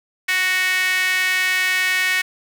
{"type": "tone with high-pass filter", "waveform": "sawtooth", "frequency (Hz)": 370.1, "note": "F#4", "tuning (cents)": 0, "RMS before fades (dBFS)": -19, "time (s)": [0.28, 2.22], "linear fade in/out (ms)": 10, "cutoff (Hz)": 2000, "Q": 5, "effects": ["8-bit"]}